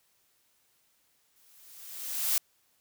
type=noise with exponential growth; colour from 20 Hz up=blue; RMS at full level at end=-25 dBFS; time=1.36-2.38 s; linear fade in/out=1 ms; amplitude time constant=220 ms; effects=white hiss -70 dBFS RMS until 2.8 s